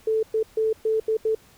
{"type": "tone bursts at uneven times", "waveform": "sine", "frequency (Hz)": 440, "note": "A4", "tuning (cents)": 0, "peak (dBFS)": -19, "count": 6, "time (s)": [[0.07, 0.23], [0.34, 0.43], [0.57, 0.73], [0.85, 1], [1.08, 1.17], [1.25, 1.35]], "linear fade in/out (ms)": 5, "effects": ["pink hiss -54 dBFS RMS until 1.57 s"]}